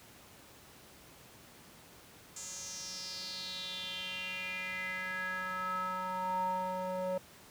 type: tone with band-pass filter sweep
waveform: square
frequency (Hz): 185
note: F#3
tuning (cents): 0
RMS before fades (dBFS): -38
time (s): 2.36-7.18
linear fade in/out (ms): 5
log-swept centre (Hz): 7200 to 630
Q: 5.6
effects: pink hiss -56 dBFS RMS until 7.5 s + high-pass 80 Hz 12 dB/octave